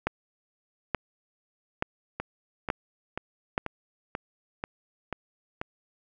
two click trains, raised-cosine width 0.5 ms, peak -16 / -10 dBFS, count 8 / 5, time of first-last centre 2.2-5.615 / 0.07-3.579 s, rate 2.05 / 1.14 Hz, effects none

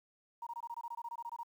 sine tone bursts, 939 Hz, A#5, 12 cents sharp, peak -39 dBFS, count 15, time 0.42-1.433 s, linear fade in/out 5 ms, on 47 ms, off 22 ms, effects 11-bit

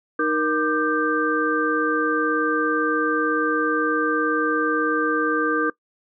sine tone cluster, 309.8 / 470.4 / 1193 / 1565 Hz, D#4 / A#4 / D6 / G6, -7 / +16 / +27 / -3 cents, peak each -24 dBFS, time 0.19-5.7 s, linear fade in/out 5 ms, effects noise-tail reverb RT60 0.1 s tail -21 dB re dry

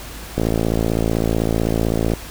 click train, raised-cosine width 2 ms, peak -5 dBFS, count 99, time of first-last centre 0.38-2.136 s, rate 55.8 Hz, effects added 52 Hz sine -35 dBFS peak until 2.3 s + pink hiss -35 dBFS RMS until 2.3 s

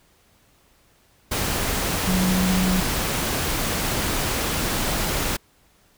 sine tone in noise, 185 Hz, F#3, in tune, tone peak -19 dBFS, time 2.07-2.81 s, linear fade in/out 10 ms, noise pink, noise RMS -24 dBFS, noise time 1.31-5.37 s, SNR +2 dB, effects pink hiss -59 dBFS RMS until 5.97 s

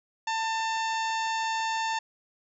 harmonic tone with a mistuned harmonic, 894 Hz, A5, 27 cents sharp, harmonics 1 / 2 / 3 / 4 / 5 / 6 / 7 / 8, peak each -28 / -34 / -38 / -40 / -42 / -44 / -45 / -46 dBFS, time 0.27-1.99 s, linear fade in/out 5 ms, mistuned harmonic 7, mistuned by +48 cents, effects none

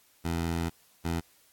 15% pulse tone pair in turn, 83.8 / 83.8 Hz, E2 / E2, +29 / +29 cents, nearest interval unison, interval 0 cents, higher neither, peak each -22 dBFS, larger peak neither, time 0.24-0.7 / 1.04-1.21 s, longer first, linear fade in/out 20 ms, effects white hiss -63 dBFS RMS until 1.52 s + AAC 64 kbps

